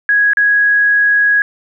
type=tone with dropouts; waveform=sine; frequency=1661.2 Hz; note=G#6; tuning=in tune; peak=-8 dBFS; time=0.09-1.42 s; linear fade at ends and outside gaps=1 ms; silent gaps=0.334-0.371 s; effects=none